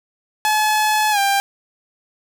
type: tone with pitch glide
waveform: sawtooth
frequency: 856 to 794.1 Hz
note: A5 to G5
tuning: -48 to +22 cents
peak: -11 dBFS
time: 0.45-1.4 s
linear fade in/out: 0 ms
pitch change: -130 cents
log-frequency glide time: 1.11-1.19 s
effects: none